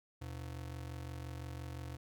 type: ring-modulated tone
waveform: square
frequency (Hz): 100.8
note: G2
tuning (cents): +49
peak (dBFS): -40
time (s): 0.21-1.97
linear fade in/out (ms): 10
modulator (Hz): 22.9
effects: none